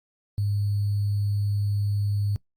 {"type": "tone with sample-and-hold", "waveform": "sine", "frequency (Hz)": 102, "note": "G#2", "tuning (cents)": -31, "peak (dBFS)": -22, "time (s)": [0.38, 2.36], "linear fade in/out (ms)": 0, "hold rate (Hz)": 4410, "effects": ["noise-tail reverb RT60 0.1 s tail -22 dB re dry", "Opus 48 kbps"]}